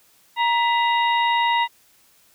harmonic tone with a mistuned harmonic, 940 Hz, A#5, 14 cents sharp, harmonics 1 / 2 / 3 / 4, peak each -18 / -24 / -28 / -30 dBFS, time 0.36-1.68 s, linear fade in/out 50 ms, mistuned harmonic 2, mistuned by +99 cents, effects white hiss -57 dBFS RMS until 2.34 s

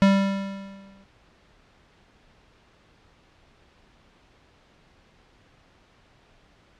square tone with exponential decay, 196 Hz, G3, in tune, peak -13 dBFS, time 0.02-1.04 s, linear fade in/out 0 ms, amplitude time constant 220 ms, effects pink hiss -58 dBFS RMS until 6.79 s + low-pass 4000 Hz 12 dB/octave

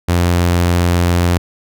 sawtooth tone, 87.31 Hz, F2, in tune, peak -7 dBFS, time 0.08-1.38 s, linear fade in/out 10 ms, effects none

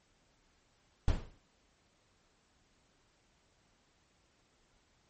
brown noise with exponential decay, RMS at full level -26 dBFS, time 1.08-1.38 s, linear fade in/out 1 ms, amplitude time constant 64 ms, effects pink hiss -71 dBFS RMS until 5.09 s + MP3 32 kbps

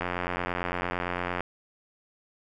click train, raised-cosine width 0.5 ms, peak -14 dBFS, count 125, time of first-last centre 0.01-1.406 s, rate 88.8 Hz, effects none

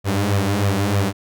sawtooth tone with flanger, 100 Hz, G2, 35 cents sharp, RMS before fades -19 dBFS, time 0.04-1.13 s, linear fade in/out 50 ms, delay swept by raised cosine 1.6 to 7.2 ms, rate 3.2 Hz, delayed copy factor +0.75, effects none

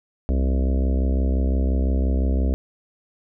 harmonic tone, 65.8 Hz, C2, 10 cents sharp, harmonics 1 / 3 / 4 / 5 / 6 / 7 / 8 / 9 / 10, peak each -18 / -29 / -29 / -37 / -36 / -37 / -39 / -38 / -41 dBFS, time 0.29-2.54 s, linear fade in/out 0 ms, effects none

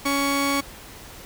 sawtooth tone pair together, 279.5 / 1118 Hz, C#4 / C#6, +14 / +14 cents, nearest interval 2 octaves, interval 2400 cents, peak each -19 dBFS, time 0.05-0.61 s, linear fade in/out 10 ms, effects pink hiss -42 dBFS RMS until 1.25 s

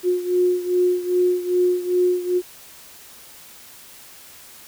sine beating tone pair, 359.1 / 361.6 Hz, F4 / F#4, +48 / -40 cents, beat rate 2.5 Hz, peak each -18 / -22 dBFS, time 0.03-2.42 s, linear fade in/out 50 ms, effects white hiss -44 dBFS RMS until 4.67 s

